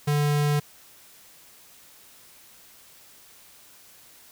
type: tone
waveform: square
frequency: 146.83 Hz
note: D3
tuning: in tune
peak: -21 dBFS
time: 0.07-0.6 s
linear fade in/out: 10 ms
effects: white hiss -52 dBFS RMS until 4.31 s